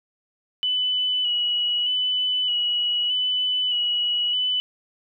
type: tone with vibrato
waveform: sine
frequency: 2960 Hz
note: F#7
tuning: in tune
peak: -20 dBFS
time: 0.63-4.6 s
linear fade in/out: 0 ms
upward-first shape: square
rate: 0.81 Hz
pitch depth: 22 cents each way
effects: none